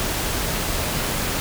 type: noise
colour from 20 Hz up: pink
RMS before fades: -24 dBFS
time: 0-1.4 s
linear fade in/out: 0 ms
effects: none